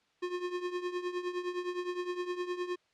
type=tone with tremolo; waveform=square; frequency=357.7 Hz; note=F4; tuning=41 cents sharp; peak=-31 dBFS; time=0.22-2.76 s; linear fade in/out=10 ms; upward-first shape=triangle; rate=9.7 Hz; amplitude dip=80%; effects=white hiss -71 dBFS RMS until 2.93 s + low-pass 4000 Hz 12 dB/octave